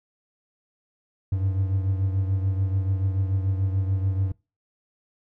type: beating tone pair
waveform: triangle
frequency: 95.1 / 102 Hz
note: F#2 / G#2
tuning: +48 / -31 cents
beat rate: 6.9 Hz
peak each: -20 / -28 dBFS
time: 1.32-4.32 s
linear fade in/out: 5 ms
effects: noise-tail reverb RT60 0.3 s tail -24 dB re dry